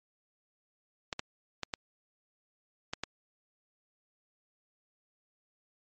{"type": "clicks", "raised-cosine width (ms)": 0.2, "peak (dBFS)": -16, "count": 6, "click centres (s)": [1.128, 1.194, 1.633, 1.738, 2.935, 3.036], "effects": ["MP3 32 kbps"]}